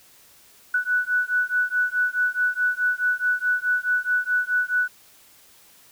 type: beating tone pair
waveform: sine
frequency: 1480 / 1484.7 Hz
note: F#6 / F#6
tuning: 0 / +6 cents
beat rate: 4.7 Hz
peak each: -23 / -23 dBFS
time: 0.74-4.88 s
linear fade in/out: 5 ms
effects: white hiss -53 dBFS RMS until 5.91 s